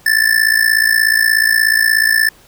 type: tone with amplitude modulation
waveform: square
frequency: 1760 Hz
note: A6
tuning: in tune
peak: -7 dBFS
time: 0.06-2.29 s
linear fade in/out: 5 ms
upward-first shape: sine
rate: 56.7 Hz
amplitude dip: 85%
effects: pink hiss -46 dBFS RMS until 2.47 s